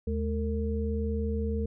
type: tone cluster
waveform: sine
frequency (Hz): 76.9 / 213.8 / 455.3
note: D#2 / A3 / A#4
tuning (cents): -20 / -49 / -41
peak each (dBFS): -29 / -33 / -34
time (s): 0.07-1.66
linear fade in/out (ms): 5
effects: none